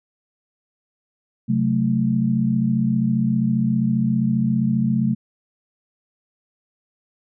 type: chord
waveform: sine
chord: F# diminished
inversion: second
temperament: equal with one note detuned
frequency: 132.41 / 185 / 220 Hz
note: C3 / F#3 / A3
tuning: +21 / 0 / 0 cents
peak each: -22 / -23 / -19 dBFS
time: 1.48-5.15 s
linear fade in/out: 20 ms
effects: none